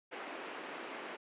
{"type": "band-pass noise", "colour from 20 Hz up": "pink", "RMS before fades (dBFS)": -45, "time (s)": [0.11, 1.17], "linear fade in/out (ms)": 20, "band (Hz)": [290, 2900], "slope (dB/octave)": 24, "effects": ["resampled to 8000 Hz"]}